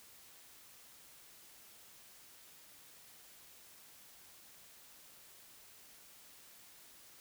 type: silence
effects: white hiss -59 dBFS RMS until 7.2 s